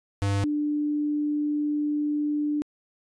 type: tone pair in turn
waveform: square / sine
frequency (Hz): 99.7 / 296.4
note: G2 / D4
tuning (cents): +30 / +16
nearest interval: octave + perfect fifth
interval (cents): 1886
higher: second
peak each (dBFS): -23 / -23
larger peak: neither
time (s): 0.22-0.44 / 0.44-2.62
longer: second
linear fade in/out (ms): 0
effects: resampled to 22050 Hz